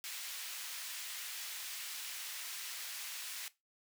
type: high-pass noise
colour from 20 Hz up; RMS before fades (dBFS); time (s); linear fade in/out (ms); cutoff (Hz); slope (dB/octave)
pink; -44; 0.04-3.48; 0; 2200; 12
effects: noise-tail reverb RT60 0.2 s tail -17 dB re dry